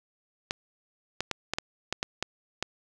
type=clicks; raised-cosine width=0.2 ms; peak=-11 dBFS; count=9; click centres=0.509 / 1.206 / 1.313 / 1.536 / 1.585 / 1.926 / 2.029 / 2.226 / 2.626 s; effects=none